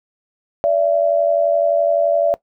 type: tone pair together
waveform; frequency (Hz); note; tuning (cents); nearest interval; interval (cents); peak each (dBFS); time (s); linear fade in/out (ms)
sine; 580 / 671.7; D5 / E5; -22 / +32; minor third; 254; -15 / -16; 0.64-2.34; 0
effects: noise-tail reverb RT60 0.1 s tail -19 dB re dry